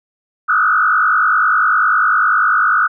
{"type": "tone with frequency modulation", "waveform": "sine", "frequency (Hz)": 1359, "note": "F6", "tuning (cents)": -48, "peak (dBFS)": -10, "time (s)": [0.48, 2.88], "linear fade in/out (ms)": 20, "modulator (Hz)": 50.1, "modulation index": 3, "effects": []}